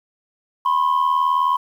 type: tone pair together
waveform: sine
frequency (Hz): 995 / 1074.5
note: B5 / C6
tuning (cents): +13 / +46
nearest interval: minor second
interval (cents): 133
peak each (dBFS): -16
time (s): 0.65-1.57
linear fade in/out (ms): 10
effects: tanh soft clip ceiling -12 dBFS + 8-bit